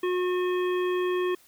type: harmonic tone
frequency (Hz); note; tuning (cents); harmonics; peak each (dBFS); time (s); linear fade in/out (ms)
362; F#4; -38; 1 / 3 / 5 / 7 / 9; -24 / -34 / -38 / -41 / -43; 0.03-1.35; 5
effects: white hiss -58 dBFS RMS until 1.47 s